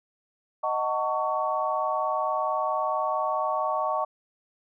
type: chord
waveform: sine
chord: D# half-diminished seventh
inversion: none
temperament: just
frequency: 622.3 / 746.7 / 896 / 1120.1 Hz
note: D#5 / F#5 / A5 / C#6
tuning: 0 / +16 / +31 / +18 cents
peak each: -29 / -31 / -31 / -28 dBFS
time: 0.63-4.05 s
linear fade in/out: 10 ms
effects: none